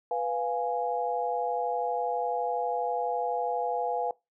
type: chord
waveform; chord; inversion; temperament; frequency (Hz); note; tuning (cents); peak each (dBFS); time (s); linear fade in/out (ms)
sine; F diminished; second; equal; 493.9 / 698.5 / 830.6; Cb5 / F5 / Ab5; 0 / 0 / 0; -31; 0.11-4.11; 2
effects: noise-tail reverb RT60 0.2 s tail -21 dB re dry

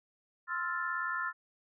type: chord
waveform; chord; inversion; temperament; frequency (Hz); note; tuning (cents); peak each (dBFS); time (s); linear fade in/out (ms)
sine; F major seventh; second; equal; 1046.5 / 1318.5 / 1396.9 / 1760; C6 / E6 / F6 / A6; 0 / 0 / 0 / 0; -39 / -39 / -36 / -37; 0.47-1.33; 50
effects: none

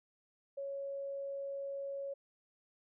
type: tone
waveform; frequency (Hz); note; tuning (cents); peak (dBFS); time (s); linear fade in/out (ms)
sine; 554.4; C#5; 0; -38; 0.57-2.14; 10
effects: none

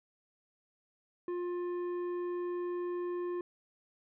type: tone with tanh clipping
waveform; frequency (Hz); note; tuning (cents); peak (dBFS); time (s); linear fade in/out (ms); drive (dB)
sine; 353.2; F4; +20; -35; 1.28-3.41; 2; 9
effects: none

